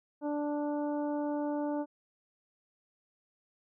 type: harmonic tone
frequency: 293.7 Hz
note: D4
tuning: in tune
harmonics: 1 / 2 / 3 / 4 / 5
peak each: -32 / -36 / -40 / -52 / -53 dBFS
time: 0.21-1.86 s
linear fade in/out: 50 ms
effects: none